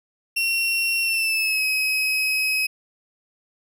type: tone with pitch glide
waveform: 35% pulse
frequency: 2729 to 2546 Hz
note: F7 to D#7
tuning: -41 to +39 cents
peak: -18 dBFS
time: 0.36-2.67 s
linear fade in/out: 10 ms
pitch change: -120 cents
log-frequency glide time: 1.02-1.64 s
effects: none